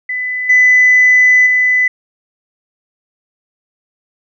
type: tone with level steps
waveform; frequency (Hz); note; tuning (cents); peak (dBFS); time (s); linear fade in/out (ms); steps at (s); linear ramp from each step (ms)
sine; 2002; B6; +23; -16 / -4 / -8; 0.09-1.88; 5; 0.49 / 1.46; 10
effects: tanh soft clip ceiling -1 dBFS

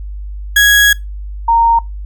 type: tone pair in turn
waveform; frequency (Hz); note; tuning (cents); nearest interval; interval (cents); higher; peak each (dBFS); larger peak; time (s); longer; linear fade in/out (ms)
35% pulse / sine; 1661.2 / 925.1; G#6 / A#5; 0 / -13; minor seventh; 1013; first; -4 / -7; first; 0.56-0.93 / 1.48-1.79; first; 5
effects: noise-tail reverb RT60 0.2 s tail -23 dB re dry + added 50 Hz sine -22 dBFS peak until 2.05 s

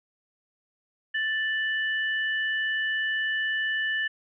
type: tone pair together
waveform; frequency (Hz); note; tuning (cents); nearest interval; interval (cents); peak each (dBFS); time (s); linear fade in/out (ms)
sine; 1762 / 2959; A6 / F#7; +2 / -1; major sixth; 897; -25 / -34; 1.14-4.08; 10
effects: none

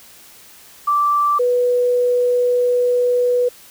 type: tone pair in turn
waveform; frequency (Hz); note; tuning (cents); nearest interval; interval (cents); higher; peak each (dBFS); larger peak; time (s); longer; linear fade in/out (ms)
sine; 1169 / 491.5; D6 / B4; -8 / -8; octave + minor third; 1500; first; -13; neither; 0.87-1.39 / 1.39-3.49; second; 10
effects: white hiss -44 dBFS RMS until 3.7 s

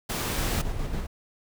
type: noise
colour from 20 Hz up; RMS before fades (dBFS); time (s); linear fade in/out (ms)
pink; -30; 0.09-0.62; 10
type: noise with tremolo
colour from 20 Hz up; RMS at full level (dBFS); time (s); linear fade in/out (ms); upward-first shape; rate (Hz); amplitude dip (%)
brown; -28; 0.37-1.07; 10; square; 7.1; 35
effects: none

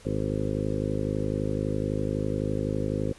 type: harmonic tone with a mistuned harmonic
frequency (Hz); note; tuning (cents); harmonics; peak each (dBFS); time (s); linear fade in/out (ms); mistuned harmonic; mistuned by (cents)
51.91; G#1; 0; 1 / 2 / 3 / 4 / 5 / 6 / 7 / 8 / 9 / 10; -36 / -32 / -33 / -36 / -33 / -36 / -36 / -36 / -37 / -36; 0.05-3.13; 5; 10; +21
effects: pink hiss -52 dBFS RMS until 3.18 s + resampled to 24000 Hz

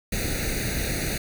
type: noise with comb filter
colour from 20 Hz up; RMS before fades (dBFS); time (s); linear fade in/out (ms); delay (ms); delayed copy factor
pink; -27; 0.12-1.18; 5; 0.47; +0.95
effects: none

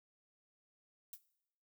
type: noise with exponential decay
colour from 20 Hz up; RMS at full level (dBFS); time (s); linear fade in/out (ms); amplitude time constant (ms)
violet; -43; 1.13-1.21; 2; 17
effects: noise-tail reverb RT60 0.8 s tail -18 dB re dry

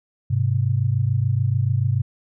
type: tone pair together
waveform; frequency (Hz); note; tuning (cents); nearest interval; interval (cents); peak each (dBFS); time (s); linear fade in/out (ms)
sine; 102.3 / 129.23; G#2 / C3; -26 / -21; major third; 405; -20; 0.3-2.02; 10
effects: none

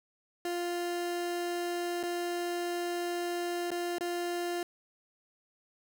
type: tone with dropouts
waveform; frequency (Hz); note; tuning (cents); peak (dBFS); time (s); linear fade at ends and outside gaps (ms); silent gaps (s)
30% pulse; 349.2; F4; 0; -29; 0.45-4.63; 2; 2.03-2.035 / 3.706-3.715 / 3.984-4.008
effects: none

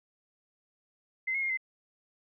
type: tone with pitch steps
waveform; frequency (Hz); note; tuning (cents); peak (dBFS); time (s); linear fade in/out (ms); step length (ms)
sine; 2064 / 2165 / 2131 / 2061; C7 / C#7 / C7 / C7; -24 / -41 / +31 / -27; -28; 1.27-1.574; 10; 76
effects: none

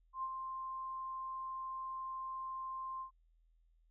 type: tone with ADSR envelope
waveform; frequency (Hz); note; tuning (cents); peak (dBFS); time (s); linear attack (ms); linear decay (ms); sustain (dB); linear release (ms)
sine; 1051; C6; +7; -35; 0.13-3.11; 100; 52; -5; 100
effects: added 41 Hz sine -67 dBFS peak until 3.9 s

